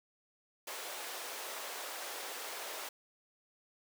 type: high-pass noise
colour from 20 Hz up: pink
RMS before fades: -43 dBFS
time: 0.67-2.89 s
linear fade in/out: 5 ms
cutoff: 440 Hz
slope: 24 dB/octave
effects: none